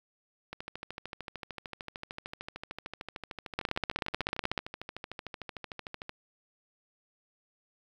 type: two click trains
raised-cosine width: 0.3 ms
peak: -13 / -23 dBFS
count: 17 / 75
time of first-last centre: 3.59-4.578 / 0.53-6.094 s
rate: 16.2 / 13.3 Hz
effects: 9-bit